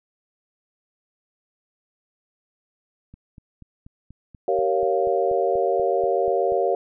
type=click train; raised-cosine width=5 ms; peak=-31 dBFS; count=15; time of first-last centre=3.14-6.522 s; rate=4.14 Hz
type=chord; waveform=sine; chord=G half-diminished seventh; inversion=none; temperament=equal with one note detuned; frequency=385.7 / 466.2 / 554.4 / 698.5 Hz; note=G4 / Bb4 / Db5 / F5; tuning=-28 / 0 / 0 / 0 cents; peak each=-24 dBFS; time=4.48-6.75 s; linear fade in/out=2 ms
effects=none